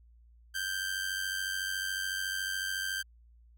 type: tone with amplitude modulation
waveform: sawtooth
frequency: 1568 Hz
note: G6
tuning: in tune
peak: -26 dBFS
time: 0.54-3.03 s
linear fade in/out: 20 ms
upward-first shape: sine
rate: 93.9 Hz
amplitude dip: 60%
effects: added 58 Hz sine -56 dBFS peak until 3.57 s